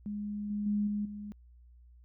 sine tone with level steps, 207 Hz, G#3, 5 cents flat, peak -34 / -31 / -27 / -30 / -39 dBFS, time 0.06-1.32 s, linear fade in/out 0 ms, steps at 0.5 / 0.66 / 0.87 / 1.05 s, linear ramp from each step 5 ms, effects added 60 Hz sine -54 dBFS peak until 2.04 s

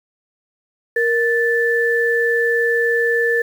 sine tone pair together, 468.2 / 1756.5 Hz, A#4 / A6, +8 / -3 cents, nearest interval octave + major seventh, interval 2289 cents, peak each -17 dBFS, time 0.96-3.42 s, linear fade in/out 5 ms, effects 7-bit

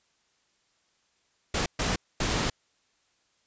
pink noise bursts at uneven times, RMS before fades -27 dBFS, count 3, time 1.54-1.66 / 1.79-1.96 / 2.2-2.5 s, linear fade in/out 5 ms, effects white hiss -70 dBFS RMS until 3.46 s + resampled to 16000 Hz

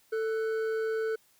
triangle tone pair together, 443 / 1490 Hz, A4 / F#6, +12 / +12 cents, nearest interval octave + major sixth, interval 2100 cents, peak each -26 / -38 dBFS, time 0.12-1.16 s, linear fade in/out 10 ms, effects white hiss -65 dBFS RMS until 1.39 s

